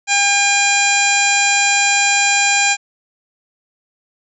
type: harmonic tone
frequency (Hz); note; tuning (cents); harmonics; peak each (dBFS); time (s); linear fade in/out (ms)
805; G5; +46; 1 / 2 / 3 / 4 / 5 / 6 / 7 / 8 / 9; -19 / -20 / -16 / -25 / -24 / -27 / -27 / -28 / -18; 0.07-2.77; 50
effects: none